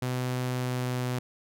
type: tone with pitch glide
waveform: sawtooth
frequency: 126.3 to 125.21 Hz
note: B2 to B2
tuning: +39 to +24 cents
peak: -24 dBFS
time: 0.02-1.19 s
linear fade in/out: 5 ms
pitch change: -15 cents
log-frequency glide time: 0.45-1.05 s
effects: none